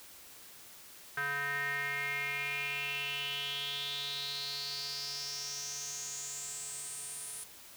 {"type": "tone with band-pass filter sweep", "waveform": "square", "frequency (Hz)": 141.8, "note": "C#3", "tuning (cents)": 40, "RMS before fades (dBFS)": -38, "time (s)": [1.17, 7.44], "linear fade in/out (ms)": 5, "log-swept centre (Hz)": [1600, 10000], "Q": 6.5, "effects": ["white hiss -53 dBFS RMS until 7.76 s"]}